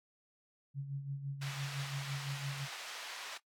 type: tone with tremolo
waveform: sine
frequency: 139.1 Hz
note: C#3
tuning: 6 cents sharp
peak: -35 dBFS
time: 0.74-2.68 s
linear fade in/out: 50 ms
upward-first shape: sine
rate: 5.9 Hz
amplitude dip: 60%
type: band-pass noise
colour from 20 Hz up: white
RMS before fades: -46 dBFS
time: 1.41-3.38 s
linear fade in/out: 10 ms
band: 800 to 3900 Hz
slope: 12 dB/octave
effects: noise-tail reverb RT60 0.1 s tail -19 dB re dry + AAC 64 kbps